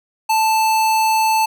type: tone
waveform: square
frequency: 880 Hz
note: A5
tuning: in tune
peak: -14 dBFS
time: 0.29-1.46 s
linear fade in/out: 10 ms
effects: none